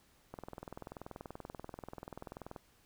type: click train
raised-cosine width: 1 ms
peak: -30 dBFS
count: 47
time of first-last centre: 0.34-2.562 s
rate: 20.7 Hz
effects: pink hiss -68 dBFS RMS until 2.85 s